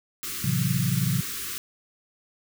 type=band-stop noise; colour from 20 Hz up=white; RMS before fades=-33 dBFS; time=0.23-1.58 s; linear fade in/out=0 ms; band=430 to 1100 Hz; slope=96 dB/octave
type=chord; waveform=sine; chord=F# half-diminished seventh; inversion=first; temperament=just; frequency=111 / 133.2 / 166.5 / 185 Hz; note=A2 / C3 / E3 / F#3; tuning=+16 / +31 / +18 / 0 cents; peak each=-30 / -25 / -28 / -29 dBFS; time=0.44-1.21 s; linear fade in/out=5 ms
effects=none